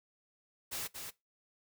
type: noise with echo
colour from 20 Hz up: white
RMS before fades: -39 dBFS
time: 0.71-0.88 s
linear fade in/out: 20 ms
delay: 230 ms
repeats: 1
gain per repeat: -5 dB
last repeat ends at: 1.11 s
effects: noise-tail reverb RT60 0.2 s tail -20 dB re dry